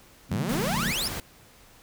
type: chord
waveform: sine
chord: C# diminished seventh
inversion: none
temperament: equal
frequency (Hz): 138.59 / 164.81 / 196 / 233.1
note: C#3 / E3 / G3 / Bb3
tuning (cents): 0 / 0 / 0 / 0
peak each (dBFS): -35 / -34 / -33 / -34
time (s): 0.29-0.93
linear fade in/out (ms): 20
type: exponential sweep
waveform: sawtooth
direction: up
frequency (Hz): 80.4 to 5560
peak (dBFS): -24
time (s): 0.31-1.08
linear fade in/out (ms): 5
type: noise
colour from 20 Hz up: pink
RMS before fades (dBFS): -34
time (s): 0.49-1.2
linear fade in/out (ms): 2
effects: pink hiss -54 dBFS RMS until 1.82 s